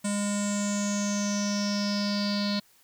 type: tone with low-pass filter sweep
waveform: square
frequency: 204 Hz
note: G#3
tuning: 31 cents flat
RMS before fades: -28 dBFS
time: 0.04-2.6 s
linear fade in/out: 10 ms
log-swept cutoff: 8500 to 4300 Hz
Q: 9.5
effects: white hiss -61 dBFS RMS until 2.83 s